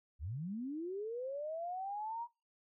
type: linear sweep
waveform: sine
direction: up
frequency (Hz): 60.3 to 963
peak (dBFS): -38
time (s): 0.19-2.28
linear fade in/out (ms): 50
effects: noise-tail reverb RT60 0.3 s tail -25 dB re dry